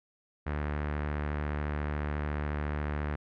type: tone with low-pass filter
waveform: sawtooth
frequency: 74.1 Hz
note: D2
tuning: 16 cents sharp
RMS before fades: -33 dBFS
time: 0.46-3.16 s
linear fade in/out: 10 ms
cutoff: 1800 Hz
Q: 1.9
effects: none